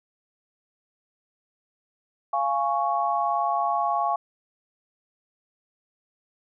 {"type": "chord", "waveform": "sine", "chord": "Db major", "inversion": "first", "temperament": "just", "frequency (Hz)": [693, 831.5, 1108.7], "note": ["F5", "Ab5", "Db6"], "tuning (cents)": [-14, 2, 0], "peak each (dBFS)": -26, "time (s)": [2.33, 4.16], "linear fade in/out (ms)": 5, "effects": []}